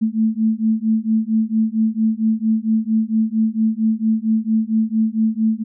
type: beating tone pair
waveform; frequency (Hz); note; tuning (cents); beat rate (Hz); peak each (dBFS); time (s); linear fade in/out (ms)
sine; 218.5 / 222.9; A3 / A3; -12 / +23; 4.4; -18; 0.01-5.64; 20
effects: none